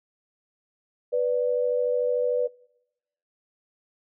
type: tone pair together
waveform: sine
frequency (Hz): 493.9 / 587.3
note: B4 / D5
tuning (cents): 0 / 0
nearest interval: minor third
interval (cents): 300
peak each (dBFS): -22 / -27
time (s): 1.12-2.48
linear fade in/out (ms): 20
effects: noise-tail reverb RT60 0.9 s tail -24 dB re dry